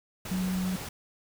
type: tone in noise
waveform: sine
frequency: 185 Hz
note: F#3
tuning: in tune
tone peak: -27 dBFS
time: 0.31-0.76 s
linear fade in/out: 5 ms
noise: pink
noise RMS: -39 dBFS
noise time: 0.25-0.89 s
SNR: +9 dB
effects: none